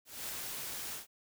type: noise with ADSR envelope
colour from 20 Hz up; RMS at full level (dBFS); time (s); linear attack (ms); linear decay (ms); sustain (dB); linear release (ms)
white; -39; 0.05-1.07; 240; 3; -2; 130
effects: none